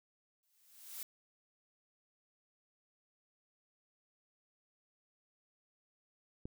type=noise with exponential growth; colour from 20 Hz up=blue; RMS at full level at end=-42 dBFS; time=0.43-1.03 s; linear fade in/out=1 ms; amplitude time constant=130 ms
type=click; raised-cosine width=3 ms; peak=-30 dBFS; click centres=6.455 s
effects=none